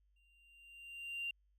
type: tone with exponential growth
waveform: triangle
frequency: 2779 Hz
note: F7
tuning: 9 cents flat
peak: -33 dBFS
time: 0.16-1.31 s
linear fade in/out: 5 ms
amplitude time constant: 250 ms
effects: tanh soft clip ceiling -35 dBFS + added 50 Hz sine -70 dBFS peak until 1.58 s